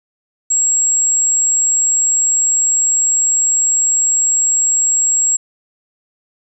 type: tone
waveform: sine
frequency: 7620 Hz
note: A#8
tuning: 37 cents sharp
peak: -11 dBFS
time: 0.5-5.37 s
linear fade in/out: 10 ms
effects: none